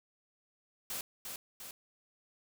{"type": "noise with echo", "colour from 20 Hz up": "white", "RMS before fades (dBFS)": -39, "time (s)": [0.9, 1.01], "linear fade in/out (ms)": 2, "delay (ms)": 350, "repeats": 2, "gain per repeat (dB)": -4, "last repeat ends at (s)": 1.71, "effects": []}